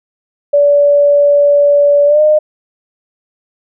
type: tone with pitch glide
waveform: sine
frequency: 576 to 609.9 Hz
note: D5 to D#5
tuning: -34 to -35 cents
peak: -5 dBFS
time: 0.53-2.39 s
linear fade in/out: 10 ms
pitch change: +99 cents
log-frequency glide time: 2.06-2.21 s
effects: none